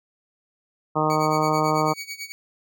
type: harmonic tone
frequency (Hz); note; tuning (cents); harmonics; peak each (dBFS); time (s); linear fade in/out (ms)
154.5; D#3; -12; 1 / 2 / 3 / 4 / 5 / 6 / 7 / 8; -27 / -27 / -27 / -27 / -27 / -27 / -27 / -27; 0.95-1.94; 20
type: tone with tremolo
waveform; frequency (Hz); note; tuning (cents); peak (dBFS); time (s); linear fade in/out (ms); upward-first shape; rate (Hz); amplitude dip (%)
20% pulse; 2255; C#7; +29; -25; 1.1-2.32; 0; sine; 9.1; 85
effects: none